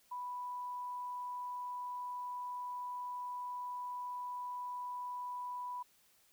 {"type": "tone", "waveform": "sine", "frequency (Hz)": 987.8, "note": "B5", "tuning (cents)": 0, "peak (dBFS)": -39, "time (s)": [0.11, 5.83], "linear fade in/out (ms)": 10, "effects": ["white hiss -69 dBFS RMS until 6.32 s"]}